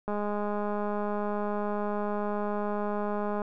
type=click train; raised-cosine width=1 ms; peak=-19 dBFS; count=692; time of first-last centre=0.08-3.418 s; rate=207 Hz; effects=none